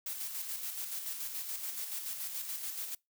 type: noise with tremolo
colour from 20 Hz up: blue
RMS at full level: -38 dBFS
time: 0.06-2.95 s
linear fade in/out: 5 ms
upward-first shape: square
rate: 7 Hz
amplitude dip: 40%
effects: noise-tail reverb RT60 0.2 s tail -25 dB re dry